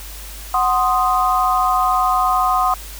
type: chord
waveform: sine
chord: C diminished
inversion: second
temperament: equal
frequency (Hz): 740 / 1046.5 / 1244.5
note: Gb5 / C6 / Eb6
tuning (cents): 0 / 0 / 0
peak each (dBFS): -18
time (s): 0.54-2.74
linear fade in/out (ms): 2
effects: added 50 Hz sine -33 dBFS peak until 2.99 s + white hiss -36 dBFS RMS until 2.99 s